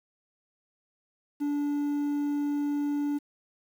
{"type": "tone with quantisation", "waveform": "triangle", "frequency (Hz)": 289.9, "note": "D4", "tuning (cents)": -22, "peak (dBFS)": -24, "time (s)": [1.4, 3.19], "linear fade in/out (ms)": 20, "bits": 9, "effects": []}